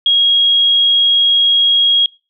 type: tone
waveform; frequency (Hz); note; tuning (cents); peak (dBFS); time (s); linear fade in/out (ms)
sine; 3287; G#7; -19; -8; 0.06-2.06; 2
effects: noise-tail reverb RT60 0.3 s tail -23 dB re dry